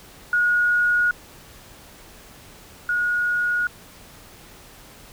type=tone pair in turn; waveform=sine; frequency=1446 / 1446 Hz; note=F#6 / F#6; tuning=-40 / -40 cents; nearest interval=unison; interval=0 cents; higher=neither; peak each=-16 / -19 dBFS; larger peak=first; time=0.33-1.11 / 2.89-3.67 s; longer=neither; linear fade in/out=2 ms; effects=pink hiss -46 dBFS RMS until 5.12 s